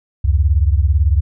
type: beating tone pair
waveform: sine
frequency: 69.3 / 87.3 Hz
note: C#2 / F2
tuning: 0 / 0 cents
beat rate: 18 Hz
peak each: -12 / -15 dBFS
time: 0.24-1.21 s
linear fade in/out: 10 ms
effects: none